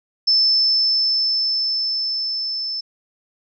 sine tone with level ramp, 5274 Hz, E8, in tune, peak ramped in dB -12 to -23 dBFS, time 0.27-2.81 s, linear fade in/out 10 ms, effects none

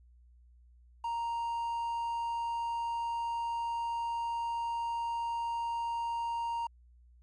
triangle tone with quantisation, 932.3 Hz, A#5, in tune, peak -30 dBFS, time 1.04-6.67 s, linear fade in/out 5 ms, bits 10, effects added 60 Hz sine -57 dBFS peak until 7.22 s + resampled to 24000 Hz

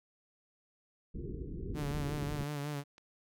pink low-pass noise, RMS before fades -40 dBFS, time 1.14-2.44 s, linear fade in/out 10 ms, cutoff 450 Hz, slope 96 dB/octave
sawtooth tone with vibrato, 145.5 Hz, D3, 16 cents flat, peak -32 dBFS, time 1.74-2.84 s, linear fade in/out 50 ms, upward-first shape sine, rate 5.5 Hz, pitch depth 51 cents each way
clicks, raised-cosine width 0.2 ms, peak -38 dBFS, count 3, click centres 2.181 / 2.36 / 2.981 s
effects none

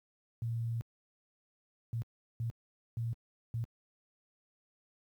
sine tone bursts at uneven times, 115.7 Hz, A#2, 13 cents flat, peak -32 dBFS, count 5, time 0.42-0.81 / 1.93-2.02 / 2.4-2.5 / 2.97-3.13 / 3.54-3.64 s, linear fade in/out 0 ms, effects high-pass 60 Hz 12 dB/octave + 11-bit

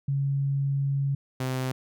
sine / sawtooth tone pair in turn, 138.8 / 129.53 Hz, C#3 / C3, +3 / -17 cents, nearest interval minor second, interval 120 cents, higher first, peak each -23 dBFS, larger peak neither, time 0.08-1.15 / 1.4-1.72 s, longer first, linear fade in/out 5 ms, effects none

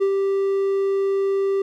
triangle tone with ADSR envelope, 392 Hz, G4, in tune, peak -13 dBFS, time 0-1.62 s, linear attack 23 ms, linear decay 71 ms, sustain -3 dB, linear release 4 ms, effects none

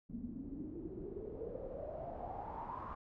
pink noise with low-pass filter sweep, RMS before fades -45 dBFS, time 0.09-2.95 s, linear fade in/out 10 ms, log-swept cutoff 220 to 1100 Hz, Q 8.1, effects none

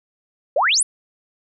sine exponential sweep, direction up, 499.4 to 11000 Hz, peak -14 dBFS, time 0.56-0.83 s, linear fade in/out 5 ms, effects none

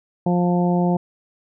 harmonic tone, 176.5 Hz, F3, 19 cents sharp, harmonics 1 / 2 / 3 / 4 / 5, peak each -17 / -24 / -27 / -26 / -29 dBFS, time 0.26-0.97 s, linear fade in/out 5 ms, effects none

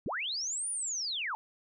sine linear two-way sweep, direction up then down, 102.9 to 9720 to 812 Hz, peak -32 dBFS, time 0.06-1.35 s, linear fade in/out 0 ms, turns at 0.7 s, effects none

